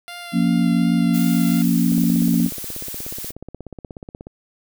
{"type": "tone with vibrato", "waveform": "10% pulse", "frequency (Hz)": 695, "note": "F5", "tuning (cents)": -9, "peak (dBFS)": -24, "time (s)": [0.08, 1.62], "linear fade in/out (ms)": 0, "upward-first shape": "sine", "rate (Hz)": 2.7, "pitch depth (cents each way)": 16}
{"type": "chord", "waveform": "sine", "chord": "Bb minor", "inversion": "second", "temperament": "just", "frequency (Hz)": [174.81, 233.1, 279.7], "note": ["F3", "Bb3", "Db4"], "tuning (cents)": [2, 0, 16], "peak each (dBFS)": [-18, -18, -21], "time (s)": [0.32, 2.5], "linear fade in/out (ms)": 50}
{"type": "noise", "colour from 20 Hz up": "blue", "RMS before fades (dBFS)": -31, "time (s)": [1.13, 3.32], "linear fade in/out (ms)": 20}
{"type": "click train", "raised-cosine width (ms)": 2, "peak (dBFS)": -21, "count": 40, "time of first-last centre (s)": [1.92, 4.269], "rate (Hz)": 16.6}
{"effects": []}